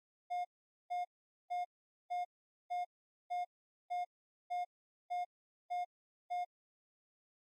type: tone bursts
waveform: triangle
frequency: 713 Hz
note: F5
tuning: 36 cents sharp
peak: -33 dBFS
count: 11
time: 0.3-6.45 s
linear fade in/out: 20 ms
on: 150 ms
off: 450 ms
effects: AAC 48 kbps